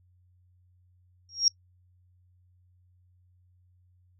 sine tone with exponential growth, 5588 Hz, F8, in tune, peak -15 dBFS, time 1.29-1.48 s, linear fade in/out 1 ms, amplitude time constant 40 ms, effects noise-tail reverb RT60 0.1 s tail -26 dB re dry + added 90 Hz sine -60 dBFS peak until 4.19 s

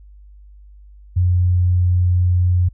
sine tone, 89.6 Hz, F2, 45 cents sharp, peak -12 dBFS, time 1.16-2.69 s, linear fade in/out 10 ms, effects added 50 Hz sine -40 dBFS peak until 2.73 s

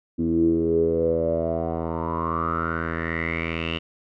10% pulse tone with low-pass filter sweep, 82.41 Hz, E2, in tune, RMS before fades -24 dBFS, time 0.18-3.79 s, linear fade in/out 20 ms, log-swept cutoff 280 to 2900 Hz, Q 9.3, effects none

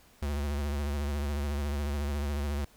square tone with vibrato, 72.2 Hz, D2, 29 cents flat, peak -30 dBFS, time 0.22-2.65 s, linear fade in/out 5 ms, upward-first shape sine, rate 14 Hz, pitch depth 61 cents each way, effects pink hiss -60 dBFS RMS until 2.76 s

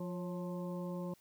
harmonic tone with a mistuned harmonic, 176.1 Hz, F3, 15 cents sharp, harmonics 1 / 2 / 3 / 5 / 6, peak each -39 / -46 / -45 / -53 / -53 dBFS, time 0-1.14 s, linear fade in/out 5 ms, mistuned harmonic 3, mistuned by +53 cents, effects white hiss -68 dBFS RMS until 1.2 s

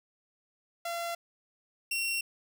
sawtooth tone pair in turn, 683 / 2732 Hz, F5 / F7, -39 / -39 cents, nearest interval 2 octaves, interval 2400 cents, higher second, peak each -29 / -26 dBFS, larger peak second, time 0.85-1.15 / 1.91-2.21 s, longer neither, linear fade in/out 5 ms, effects none

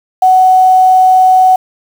sine tone with quantisation, 746 Hz, F#5, 14 cents sharp, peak -3 dBFS, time 0.22-1.56 s, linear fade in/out 5 ms, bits 5, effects none

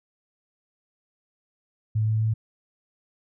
sine tone with pitch steps, 108.7 / 109.58 / 110.47 Hz, A2 / A2 / A2, -21 / -7 / +7 cents, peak -20 dBFS, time 1.95-2.34 s, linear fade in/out 10 ms, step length 130 ms, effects none

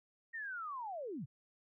sine linear sweep, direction down, 1877 to 103.1 Hz, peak -40 dBFS, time 0.33-1.26 s, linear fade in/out 20 ms, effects none

